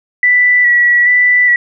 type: tone with vibrato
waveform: sine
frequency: 1957 Hz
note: B6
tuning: 16 cents flat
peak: -6 dBFS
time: 0.23-1.56 s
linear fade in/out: 2 ms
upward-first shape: square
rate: 1.2 Hz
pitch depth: 19 cents each way
effects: none